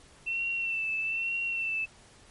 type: tone with vibrato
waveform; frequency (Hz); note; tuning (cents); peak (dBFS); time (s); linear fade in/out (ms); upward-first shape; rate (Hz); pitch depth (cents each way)
sine; 2686; E7; +32; -28; 0.26-1.86; 20; sine; 1.1; 37
effects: pink hiss -56 dBFS RMS until 2.3 s + MP3 48 kbps